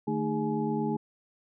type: tone cluster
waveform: sine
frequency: 153 / 222.6 / 311 / 410.8 / 845 Hz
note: D#3 / A3 / D#4 / G#4 / G#5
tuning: -29 / +20 / -1 / -19 / +30 cents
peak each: -35 / -30 / -34 / -33 / -35 dBFS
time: 0.07-0.97 s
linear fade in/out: 10 ms
effects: none